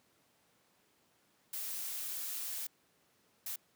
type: noise bursts at uneven times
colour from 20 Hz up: blue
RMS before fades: -40 dBFS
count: 2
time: 1.53-2.67 / 3.46-3.56 s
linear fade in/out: 5 ms
effects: pink hiss -71 dBFS RMS until 3.75 s + high-pass 150 Hz 12 dB/octave